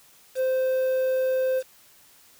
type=tone with quantisation; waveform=triangle; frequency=519 Hz; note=C5; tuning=14 cents flat; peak=-19 dBFS; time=0.35-1.63 s; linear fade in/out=50 ms; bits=7; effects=white hiss -55 dBFS RMS until 2.39 s